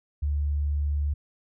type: tone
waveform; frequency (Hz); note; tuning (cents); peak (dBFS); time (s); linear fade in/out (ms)
sine; 72.8; D2; -15; -23; 0.22-1.14; 10
effects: none